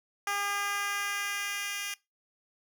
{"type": "tone with high-pass filter sweep", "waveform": "10% pulse", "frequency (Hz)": 404.4, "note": "G#4", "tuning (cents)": -46, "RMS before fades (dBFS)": -33, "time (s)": [0.27, 1.94], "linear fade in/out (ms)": 2, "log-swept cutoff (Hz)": [860, 2700], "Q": 1.1, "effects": ["noise-tail reverb RT60 0.2 s tail -20 dB re dry"]}